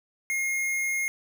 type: tone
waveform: square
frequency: 2143 Hz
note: C7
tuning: 41 cents sharp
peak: -26 dBFS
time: 0.3-1.08 s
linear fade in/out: 0 ms
effects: none